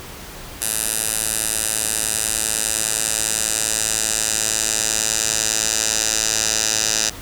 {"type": "tone with band-pass filter sweep", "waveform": "10% pulse", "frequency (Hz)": 109.8, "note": "A2", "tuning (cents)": -3, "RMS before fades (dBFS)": -21, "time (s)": [0.61, 7.1], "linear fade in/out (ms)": 10, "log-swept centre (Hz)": [10000, 6300], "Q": 2.4, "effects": ["pink hiss -36 dBFS RMS until 7.21 s"]}